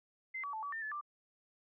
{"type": "tone with pitch steps", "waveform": "sine", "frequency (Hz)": [2071, 1141, 875, 1144, 1803, 1729, 1181], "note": ["C7", "C#6", "A5", "D6", "A6", "A6", "D6"], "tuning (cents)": [-18, 50, -10, -46, 42, -31, 9], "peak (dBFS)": -38, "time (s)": [0.34, 1.012], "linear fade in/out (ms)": 10, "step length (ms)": 96, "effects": []}